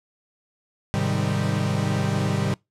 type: chord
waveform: 45% pulse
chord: Ab major seventh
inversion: none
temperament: equal with one note detuned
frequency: 103.83 / 130.81 / 154.31 / 196 Hz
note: Ab2 / C3 / Eb3 / G3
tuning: 0 / 0 / -14 / 0 cents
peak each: -27 dBFS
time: 0.94-2.54 s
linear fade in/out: 0 ms
effects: noise-tail reverb RT60 0.2 s tail -25 dB re dry + low-pass 9000 Hz 12 dB/octave